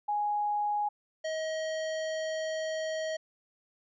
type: tone pair in turn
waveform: sine / square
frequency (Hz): 830.6 / 633.3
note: G#5 / D#5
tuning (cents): 0 / +30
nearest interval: perfect fourth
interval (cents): 470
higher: first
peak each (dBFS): -27 / -32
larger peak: first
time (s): 0.08-0.89 / 1.24-3.17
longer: second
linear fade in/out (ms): 10
effects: resampled to 16000 Hz